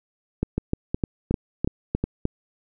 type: two click trains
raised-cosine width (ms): 3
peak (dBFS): -9 / -10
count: 7 / 5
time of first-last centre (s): 0.43-2.254 / 0.58-2.04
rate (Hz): 3.29 / 2.74
effects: none